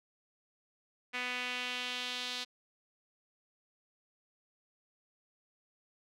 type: tone with band-pass filter sweep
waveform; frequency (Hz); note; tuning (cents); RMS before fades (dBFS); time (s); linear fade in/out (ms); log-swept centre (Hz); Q
sawtooth; 248.6; B3; +12; -38; 1.13-2.45; 20; 2300 to 3900; 2.4
effects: none